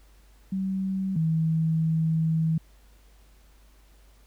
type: tone pair in turn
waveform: sine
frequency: 191 / 160.61 Hz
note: G3 / E3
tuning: -45 / -45 cents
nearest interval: minor third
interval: 300 cents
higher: first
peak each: -25 / -21 dBFS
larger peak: second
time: 0.52-1.16 / 1.16-2.58 s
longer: second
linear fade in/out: 5 ms
effects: added 50 Hz sine -53 dBFS peak until 4.26 s + pink hiss -62 dBFS RMS until 4.26 s